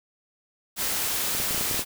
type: noise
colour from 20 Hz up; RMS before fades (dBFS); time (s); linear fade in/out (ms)
white; -27; 0.76-1.85; 50
type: clicks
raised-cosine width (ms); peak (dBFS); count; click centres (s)
2; -21; 9; 1.35 / 1.401 / 1.509 / 1.546 / 1.579 / 1.611 / 1.712 / 1.745 / 1.793
effects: none